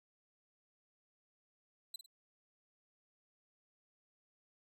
sawtooth tone with echo, 4027 Hz, B7, 33 cents sharp, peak -38 dBFS, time 1.94-1.96 s, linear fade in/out 5 ms, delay 51 ms, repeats 2, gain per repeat -9 dB, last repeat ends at 2.062 s, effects none

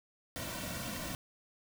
pink noise with comb filter, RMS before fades -40 dBFS, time 0.36-1.15 s, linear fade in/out 0 ms, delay 2.4 ms, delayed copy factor -0.8, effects none

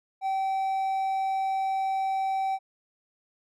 triangle tone, 771 Hz, G5, 29 cents flat, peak -23 dBFS, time 0.21-2.59 s, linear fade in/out 50 ms, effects none

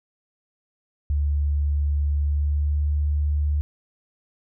sine tone with pitch glide, 72.6 to 73.7 Hz, D2 to D2, -19 to +7 cents, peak -19 dBFS, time 1.1-3.61 s, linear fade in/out 0 ms, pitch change +26 cents, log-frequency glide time 2.2-2.82 s, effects none

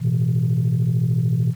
sine chord, A suspended second, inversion none, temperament equal, 110 / 123.47 / 164.81 Hz, A2 / B2 / E3, 0 / 0 / 0 cents, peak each -23 / -17 / -20 dBFS, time 0-1.55 s, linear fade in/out 50 ms, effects tanh soft clip ceiling -12 dBFS + 8-bit

